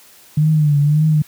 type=tone with vibrato; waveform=sine; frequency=150 Hz; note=D3; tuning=37 cents sharp; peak=-10 dBFS; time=0.37-1.22 s; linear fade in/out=5 ms; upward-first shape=triangle; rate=1.8 Hz; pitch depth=86 cents each way; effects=white hiss -46 dBFS RMS until 1.27 s + high-pass 80 Hz 12 dB/octave